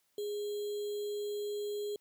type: tone with sample-and-hold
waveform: sine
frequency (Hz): 413.8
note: G#4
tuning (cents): -6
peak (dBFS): -34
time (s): 0.18-1.96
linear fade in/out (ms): 2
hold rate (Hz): 3675
effects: white hiss -75 dBFS RMS until 2 s + high-pass 60 Hz 12 dB/octave